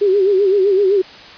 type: tone with vibrato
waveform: sine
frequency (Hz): 392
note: G4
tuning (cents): 0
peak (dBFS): -10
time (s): 0.01-1.02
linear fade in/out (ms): 10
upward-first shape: sine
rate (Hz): 7.8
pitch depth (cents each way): 97
effects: white hiss -37 dBFS RMS until 1.37 s + resampled to 11025 Hz